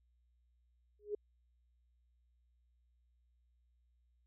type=tone with exponential growth; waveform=sine; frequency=415.3 Hz; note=G#4; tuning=in tune; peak=-32 dBFS; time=0.99-1.15 s; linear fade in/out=5 ms; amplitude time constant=34 ms; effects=added 60 Hz sine -70 dBFS peak until 4.26 s